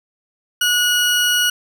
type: tone pair together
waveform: 40% pulse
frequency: 1456 / 2912 Hz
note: F#6 / F#7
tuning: -28 / -28 cents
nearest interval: octave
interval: 1200 cents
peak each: -17 dBFS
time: 0.61-1.5 s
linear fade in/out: 5 ms
effects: none